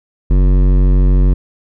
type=tone with hard clipping; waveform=sine; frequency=46.61 Hz; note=F#1; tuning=13 cents sharp; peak=-9 dBFS; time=0.3-1.34 s; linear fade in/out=10 ms; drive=14 dB; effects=none